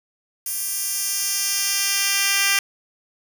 10% pulse tone with high-pass filter sweep, 395.8 Hz, G4, 17 cents sharp, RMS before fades -22 dBFS, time 0.46-2.59 s, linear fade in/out 2 ms, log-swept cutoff 10000 to 2500 Hz, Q 0.93, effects none

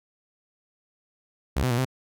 sawtooth tone with pitch steps, 67.3 / 127.5 / 119.3 / 130 Hz, C2 / C3 / A#2 / C3, +49 / -44 / +41 / -11 cents, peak -18 dBFS, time 1.56-1.852 s, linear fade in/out 10 ms, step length 73 ms, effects none

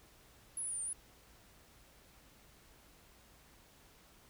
sine linear two-way sweep, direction down then up, 10610 to 8870 to 10450 Hz, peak -37 dBFS, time 0.57-0.93 s, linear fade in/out 2 ms, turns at 0.83 s, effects added 57 Hz sine -70 dBFS peak until 4.29 s + pink hiss -63 dBFS RMS until 4.29 s

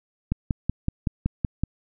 click train, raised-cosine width 5 ms, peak -10 dBFS, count 8, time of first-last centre 0.32-1.636 s, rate 5.32 Hz, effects none

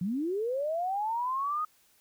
sine linear sweep, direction up, 166 to 1259 Hz, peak -28 dBFS, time 0.01-1.65 s, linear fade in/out 5 ms, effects white hiss -65 dBFS RMS until 2 s

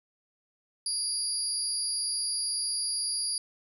sine tone cluster, 4692 / 4918 / 10420 Hz, D8 / D#8 / E9, -2 / -21 / -21 cents, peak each -33 / -35 / -31 dBFS, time 0.86-3.38 s, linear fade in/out 2 ms, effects none

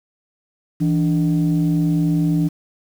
sine tone pair together, 164.9 / 293.8 Hz, E3 / D4, +1 / +1 cents, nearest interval minor seventh, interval 1000 cents, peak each -15 / -18 dBFS, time 0.8-2.49 s, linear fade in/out 20 ms, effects tanh soft clip ceiling -10 dBFS + 7-bit

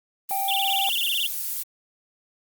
violet noise, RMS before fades -29 dBFS, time 0.29-1.63 s, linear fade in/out 5 ms
triangle tone, 783 Hz, G5, 2 cents flat, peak -23 dBFS, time 0.31-0.89 s, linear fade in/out 0 ms
sine tone with vibrato, 3136 Hz, G7, in tune, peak -23 dBFS, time 0.48-1.27 s, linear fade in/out 5 ms, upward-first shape sine, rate 18 Hz, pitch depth 240 cents each way
effects Opus 32 kbps

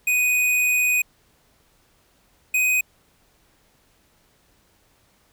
square tone pair in turn, 2489 / 2503 Hz, D#7 / D#7, 0 / +10 cents, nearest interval unison, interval 10 cents, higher second, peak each -18 dBFS, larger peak neither, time 0.07-1.02 / 2.54-2.81 s, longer first, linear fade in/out 5 ms, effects pink hiss -61 dBFS RMS until 5.32 s

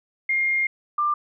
sine tone pair in turn, 2124 / 1189.9 Hz, C7 / D6, +25 / +22 cents, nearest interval minor seventh, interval 1003 cents, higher first, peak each -19 dBFS, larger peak neither, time 0.29-0.67 / 0.98-1.14 s, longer first, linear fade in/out 5 ms, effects none

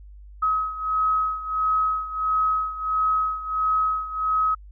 sine beating tone pair, 1274 / 1275.5 Hz, D#6 / D#6, +41 / +43 cents, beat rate 1.5 Hz, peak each -22 / -26 dBFS, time 0.42-4.55 s, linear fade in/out 10 ms, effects added 50 Hz sine -41 dBFS peak until 4.71 s

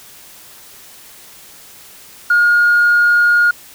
sine tone, 1428 Hz, F6, 38 cents sharp, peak -7 dBFS, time 2.3-3.51 s, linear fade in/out 5 ms, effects tanh soft clip ceiling -5 dBFS + white hiss -40 dBFS RMS until 3.74 s

